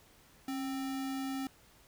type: tone with sample-and-hold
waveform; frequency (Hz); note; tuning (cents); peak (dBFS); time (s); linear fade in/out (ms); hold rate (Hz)
sine; 270; C#4; -45; -34; 0.48-1.47; 2; 1050
effects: pink hiss -62 dBFS RMS until 1.87 s